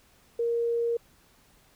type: tone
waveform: sine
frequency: 468 Hz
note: A#4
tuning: 7 cents sharp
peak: -24 dBFS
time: 0.39-0.97 s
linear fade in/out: 5 ms
effects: pink hiss -61 dBFS RMS until 1.75 s